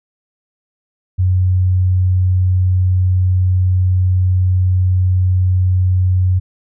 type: tone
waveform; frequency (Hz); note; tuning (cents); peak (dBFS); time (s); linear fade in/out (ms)
sine; 92; F#2; -9; -10; 1.18-6.4; 20
effects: none